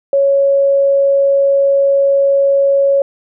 sine tone, 554.4 Hz, C#5, in tune, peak -8 dBFS, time 0.13-3.02 s, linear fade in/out 2 ms, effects none

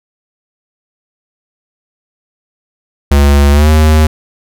square tone with pitch glide, 71.1 to 77.54 Hz, C#2 to D#2, +45 to -5 cents, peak -5 dBFS, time 3.11-4.07 s, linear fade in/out 5 ms, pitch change +150 cents, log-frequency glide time 3.51-3.7 s, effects none

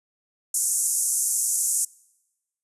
white band-pass noise, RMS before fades -24 dBFS, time 0.54-1.85 s, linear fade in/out 5 ms, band 6400 to 11000 Hz, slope 48 dB/octave, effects noise-tail reverb RT60 1.0 s tail -25 dB re dry + resampled to 32000 Hz

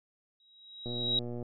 sine tone with exponential growth, 3834 Hz, A#7, 48 cents sharp, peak -24 dBFS, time 0.4-1.19 s, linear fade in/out 2 ms, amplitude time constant 170 ms
click train, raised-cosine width 2 ms, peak -27 dBFS, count 69, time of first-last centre 0.86-1.427 s, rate 120 Hz
effects AAC 64 kbps

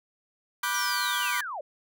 sawtooth chord, G major seventh, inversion first, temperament just, 980 / 1176 / 1470 / 1568 Hz, B5 / D6 / F#6 / G6, -14 / +2 / -12 / 0 cents, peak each -28 dBFS, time 0.63-1.41 s, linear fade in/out 5 ms
sine linear sweep, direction down, 5920 to 527 Hz, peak -32 dBFS, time 0.74-1.61 s, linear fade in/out 5 ms
effects none

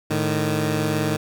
15% pulse tone pair together, 108.61 / 153.6 Hz, A2 / D#3, -22 / -22 cents, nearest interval tritone, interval 600 cents, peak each -18 / -16 dBFS, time 0.1-1.17 s, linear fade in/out 10 ms, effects none

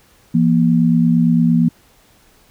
sine tone pair together, 168.8 / 237.6 Hz, E3 / A#3, +41 / +33 cents, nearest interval tritone, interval 592 cents, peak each -13 dBFS, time 0.34-1.69 s, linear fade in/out 10 ms, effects pink hiss -52 dBFS RMS until 2.5 s

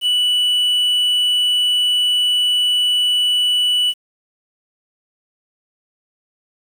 triangle tone with quantisation, 2960 Hz, F#7, in tune, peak -12 dBFS, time 0.01-3.94 s, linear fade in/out 50 ms, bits 7, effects none

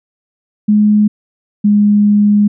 sine tone pair in turn, 210 / 206.8 Hz, G#3 / G#3, +19 / -7 cents, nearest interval unison, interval 26 cents, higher first, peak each -6 dBFS, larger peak neither, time 0.68-1.08 / 1.64-2.48 s, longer second, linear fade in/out 10 ms, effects none

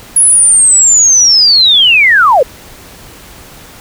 sine linear sweep, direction down, 10548 to 461.2 Hz, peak -3 dBFS, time 0.16-2.43 s, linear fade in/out 5 ms, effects pink hiss -34 dBFS RMS until 3.8 s

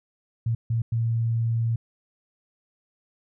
sine tone bursts at uneven times, 115 Hz, A#2, 23 cents flat, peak -21 dBFS, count 3, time 0.46-0.55 / 0.7-0.82 / 0.92-1.76 s, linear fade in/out 5 ms, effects none

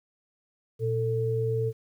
sine tone pair together, 117.9 / 445.1 Hz, A#2 / A4, +20 / +20 cents, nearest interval octave + major seventh, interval 2300 cents, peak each -27 dBFS, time 0.79-1.73 s, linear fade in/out 50 ms, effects 10-bit

